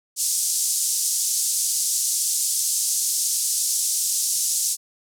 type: band-pass noise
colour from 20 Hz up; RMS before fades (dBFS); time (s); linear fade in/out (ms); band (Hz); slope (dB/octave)
pink; -23; 0.16-4.77; 50; 5800 to 11000; 24
effects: none